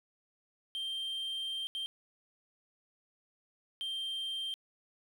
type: tone bursts at uneven times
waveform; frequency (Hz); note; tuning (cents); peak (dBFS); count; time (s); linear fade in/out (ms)
sine; 3160; G7; +13; -32; 3; 0.75-1.67 / 1.75-1.86 / 3.81-4.54; 0
effects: tanh soft clip ceiling -34 dBFS + 10-bit